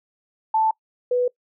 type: tone pair in turn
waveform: sine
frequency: 880 / 493.9 Hz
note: A5 / B4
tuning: 0 / 0 cents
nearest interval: minor seventh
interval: 1000 cents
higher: first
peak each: -16 / -17 dBFS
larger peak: first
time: 0.54-0.71 / 1.11-1.28 s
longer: neither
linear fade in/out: 5 ms
effects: noise-tail reverb RT60 0.1 s tail -23 dB re dry